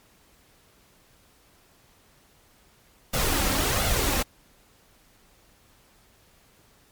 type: noise with flanger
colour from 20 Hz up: pink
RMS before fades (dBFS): -24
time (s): 3.13-4.23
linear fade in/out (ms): 10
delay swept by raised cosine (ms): 1.4 to 3.8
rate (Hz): 1.4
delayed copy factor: +0.55
effects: pink hiss -59 dBFS RMS until 6.91 s + MP3 96 kbps